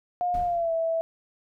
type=tone with pitch glide; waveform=sine; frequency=712 to 656.7 Hz; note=F5 to E5; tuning=+33 to -7 cents; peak=-23 dBFS; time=0.21-1.01 s; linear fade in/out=0 ms; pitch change=-140 cents; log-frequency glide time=0.43-0.72 s
type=noise with exponential decay; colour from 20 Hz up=brown; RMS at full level=-34 dBFS; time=0.34-0.9 s; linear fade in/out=2 ms; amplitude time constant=120 ms
effects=none